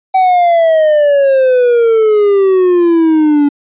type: exponential sweep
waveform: triangle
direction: down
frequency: 763 to 284.8 Hz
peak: -4 dBFS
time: 0.14-3.49 s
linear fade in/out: 10 ms
effects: resampled to 8000 Hz